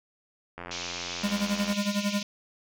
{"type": "click train", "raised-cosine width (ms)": 0.5, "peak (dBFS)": -23, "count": 101, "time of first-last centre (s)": [0.58, 1.725], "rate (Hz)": 87.3}
{"type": "band-pass noise", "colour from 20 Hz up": "pink", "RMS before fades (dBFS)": -37, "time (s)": [0.71, 2.23], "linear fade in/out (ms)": 2, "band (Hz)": [2200, 6700], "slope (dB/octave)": 96}
{"type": "tone with tremolo", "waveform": "square", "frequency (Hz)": 203.4, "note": "G#3", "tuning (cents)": -36, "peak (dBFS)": -24, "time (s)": [1.23, 2.23], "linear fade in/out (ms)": 10, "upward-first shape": "sine", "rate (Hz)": 11, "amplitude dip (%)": 80}
{"effects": []}